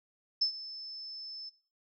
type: tone with ADSR envelope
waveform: sine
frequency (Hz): 5260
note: E8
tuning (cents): -5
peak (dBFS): -23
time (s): 0.41-1.5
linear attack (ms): 10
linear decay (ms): 98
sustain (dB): -17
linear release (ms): 17
effects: noise-tail reverb RT60 0.4 s tail -19 dB re dry